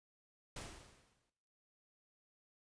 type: noise with exponential decay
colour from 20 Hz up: pink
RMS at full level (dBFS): -45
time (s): 0.56-1.3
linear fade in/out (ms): 5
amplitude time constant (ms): 160
effects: noise-tail reverb RT60 1.0 s tail -19 dB re dry + resampled to 22050 Hz